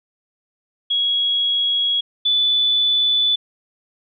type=tone pair in turn; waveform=sine; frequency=3322 / 3482 Hz; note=G#7 / A7; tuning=0 / -19 cents; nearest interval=minor second; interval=81 cents; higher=second; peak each=-16 / -14 dBFS; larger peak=second; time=0.9-2.01 / 2.25-3.36 s; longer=neither; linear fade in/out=10 ms; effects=none